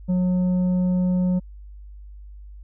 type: tone with tanh clipping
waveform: sine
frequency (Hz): 181.6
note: F#3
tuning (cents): -32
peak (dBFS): -19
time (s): 0.08-1.4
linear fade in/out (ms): 20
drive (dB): 6
effects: added 50 Hz sine -38 dBFS peak until 2.63 s